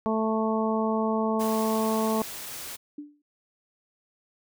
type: harmonic tone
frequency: 220.2 Hz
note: A3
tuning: 2 cents sharp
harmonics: 1 / 2 / 3 / 4 / 5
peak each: -26 / -29 / -31 / -32 / -33 dBFS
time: 0.06-2.22 s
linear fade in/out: 0 ms
type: noise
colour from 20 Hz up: white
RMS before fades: -38 dBFS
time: 1.39-2.77 s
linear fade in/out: 20 ms
type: tone with exponential decay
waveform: sine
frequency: 293.7 Hz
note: D4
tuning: in tune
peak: -32 dBFS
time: 2.98-3.22 s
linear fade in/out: 5 ms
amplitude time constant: 52 ms
effects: none